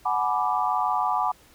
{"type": "chord", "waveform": "sine", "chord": "G# half-diminished seventh", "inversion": "third", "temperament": "equal with one note detuned", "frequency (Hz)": [740, 846.1, 987.8, 1174.7], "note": ["F#5", "G#5", "B5", "D6"], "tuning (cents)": [0, 32, 0, 0], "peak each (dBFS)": -27, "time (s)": [0.05, 1.32], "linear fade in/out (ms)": 10, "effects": ["pink hiss -55 dBFS RMS until 1.54 s"]}